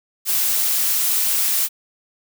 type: noise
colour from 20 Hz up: blue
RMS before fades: -19 dBFS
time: 0.25-1.69 s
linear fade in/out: 50 ms
effects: none